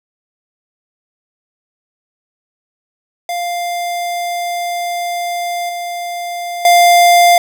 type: tone with level steps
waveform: square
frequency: 698.5 Hz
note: F5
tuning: in tune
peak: -18 / -21 / -6 dBFS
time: 3.29-7.38 s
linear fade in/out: 2 ms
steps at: 5.69 / 6.65 s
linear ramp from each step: 2 ms
effects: none